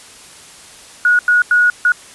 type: tone bursts at uneven times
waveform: sine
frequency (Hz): 1454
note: F#6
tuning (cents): -31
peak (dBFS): -8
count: 4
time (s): 1.05-1.19 / 1.28-1.42 / 1.51-1.7 / 1.85-1.92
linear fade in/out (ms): 2
effects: white hiss -39 dBFS RMS until 2.14 s + resampled to 24000 Hz